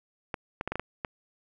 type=clicks; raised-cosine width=0.5 ms; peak=-16 dBFS; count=7; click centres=0.342 / 0.611 / 0.676 / 0.72 / 0.756 / 0.796 / 1.048 s; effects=none